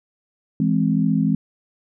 sine chord, E augmented, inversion none, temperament equal, 164.81 / 207.7 / 261.6 Hz, E3 / G#3 / B#3, 0 / 0 / 0 cents, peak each -20 / -20 / -21 dBFS, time 0.6-1.35 s, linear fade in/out 2 ms, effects none

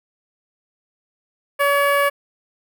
15% pulse tone with notch filter, 567 Hz, C#5, 39 cents sharp, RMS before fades -17 dBFS, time 1.59-2.1 s, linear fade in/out 20 ms, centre 6000 Hz, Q 0.53, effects none

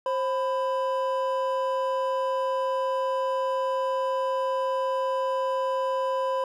triangle tone pair together, 530 / 1000.5 Hz, C5 / B5, +22 / +22 cents, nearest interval major seventh, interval 1100 cents, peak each -24 / -26 dBFS, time 0.06-6.44 s, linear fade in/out 2 ms, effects none

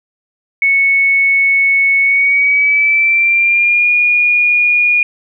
sine tone with pitch glide, 2210 to 2438 Hz, C#7 to D#7, -6 to -36 cents, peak -8 dBFS, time 0.62-5.03 s, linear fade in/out 2 ms, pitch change +170 cents, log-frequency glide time 2-3.91 s, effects none

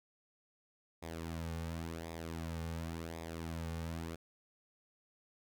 sawtooth tone with flanger, 82.41 Hz, E2, in tune, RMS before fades -42 dBFS, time 1.02-4.16 s, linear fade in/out 10 ms, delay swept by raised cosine 0.68 to 3.08 ms, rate 0.92 Hz, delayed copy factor -0.65, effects none

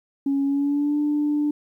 sine tone with pitch glide, 277.3 to 295.5 Hz, C#4 to D4, +1 to +11 cents, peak -18 dBFS, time 0.26-1.51 s, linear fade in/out 5 ms, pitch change +110 cents, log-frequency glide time 0.45-0.98 s, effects tanh soft clip ceiling -15 dBFS + 10-bit

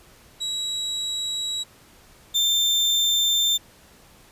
35% pulse tone pair in turn, 3878 / 3579 Hz, B7 / A7, -32 / +29 cents, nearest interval minor second, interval 139 cents, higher first, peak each -23 / -16 dBFS, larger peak second, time 0.4-1.64 / 2.34-3.58 s, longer neither, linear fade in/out 20 ms, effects pink hiss -52 dBFS RMS until 4.31 s + resampled to 32000 Hz

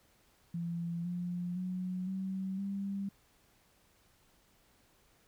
sine tone with pitch steps, 170 / 176.5 / 183.26 / 190.27 / 197.55 Hz, F3 / F3 / F#3 / F#3 / G3, -46 / +19 / -16 / +49 / +14 cents, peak -34 dBFS, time 0.54-3.09 s, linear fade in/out 5 ms, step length 510 ms, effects pink hiss -68 dBFS RMS until 5.27 s

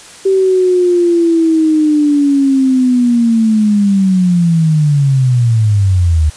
sine linear sweep, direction down, 388.1 to 74.4 Hz, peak -7 dBFS, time 0.25-6.3 s, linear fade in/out 10 ms, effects white hiss -35 dBFS RMS until 6.36 s + resampled to 22050 Hz

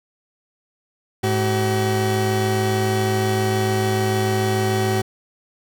30% pulse tone pair together, 106.6 / 379.4 Hz, G#2 / F#4, +46 / +43 cents, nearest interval octave + minor seventh, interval 2197 cents, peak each -18 dBFS, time 1.23-5.02 s, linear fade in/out 10 ms, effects none

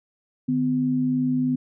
sine tone pair together, 150.5 / 253.4 Hz, D3 / B3, +43 / +45 cents, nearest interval major sixth, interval 902 cents, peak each -28 / -20 dBFS, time 0.48-1.56 s, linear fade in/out 10 ms, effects none

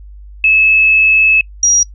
sine tone pair in turn, 2598 / 5732 Hz, E7 / F8, -26 / +44 cents, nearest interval octave + major second, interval 1370 cents, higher second, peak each -6 dBFS, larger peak neither, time 0.44-1.41 / 1.63-1.83 s, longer first, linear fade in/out 2 ms, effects noise-tail reverb RT60 0.1 s tail -25 dB re dry + added 50 Hz sine -31 dBFS peak until 1.94 s

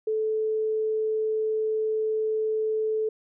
sine tone, 435.8 Hz, A4, 17 cents flat, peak -23 dBFS, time 0.07-3.09 s, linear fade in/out 5 ms, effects none

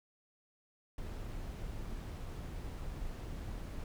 brown noise, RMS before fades -42 dBFS, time 0.98-3.84 s, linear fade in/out 2 ms, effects none

